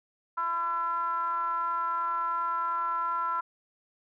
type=ring-modulated tone; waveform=triangle; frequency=170.7 Hz; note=F3; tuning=39 cents flat; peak=-22 dBFS; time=0.37-3.41 s; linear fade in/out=10 ms; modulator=1180 Hz; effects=none